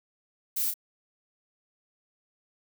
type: noise with echo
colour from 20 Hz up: violet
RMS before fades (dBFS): -29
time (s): 0.56-0.71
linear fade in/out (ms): 10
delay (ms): 31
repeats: 1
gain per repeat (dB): -5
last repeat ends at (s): 0.741
effects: none